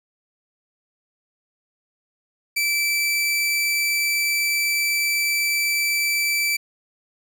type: tone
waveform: sawtooth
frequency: 2324 Hz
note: D7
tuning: 19 cents flat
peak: -16 dBFS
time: 2.56-6.57 s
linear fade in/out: 10 ms
effects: none